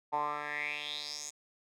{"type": "tone with band-pass filter sweep", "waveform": "10% pulse", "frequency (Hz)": 147.8, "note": "D3", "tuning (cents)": 11, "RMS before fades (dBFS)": -37, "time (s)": [0.12, 1.31], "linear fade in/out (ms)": 20, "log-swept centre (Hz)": [860, 7200], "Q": 5.9, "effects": []}